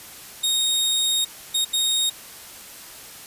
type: tone bursts at uneven times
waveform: sawtooth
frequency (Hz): 3729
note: A#7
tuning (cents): 0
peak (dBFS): -16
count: 3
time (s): 0.43-1.25 / 1.54-1.65 / 1.73-2.1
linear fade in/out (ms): 10
effects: white hiss -41 dBFS RMS until 3.26 s + resampled to 32000 Hz